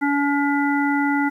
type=harmonic tone; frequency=284.7 Hz; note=C#4; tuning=46 cents sharp; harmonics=1 / 3 / 5 / 7; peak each=-19 / -24 / -26 / -27 dBFS; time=0.01-1.3 s; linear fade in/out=20 ms; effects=9-bit